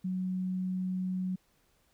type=tone; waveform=sine; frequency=185 Hz; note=F#3; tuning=in tune; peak=-30 dBFS; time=0.04-1.36 s; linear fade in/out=10 ms; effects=pink hiss -70 dBFS RMS until 1.93 s